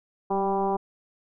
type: tone with frequency modulation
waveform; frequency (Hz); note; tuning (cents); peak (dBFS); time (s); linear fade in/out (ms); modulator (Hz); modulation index
sine; 587.3; D5; 0; -22; 0.3-0.77; 10; 197; 2
effects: none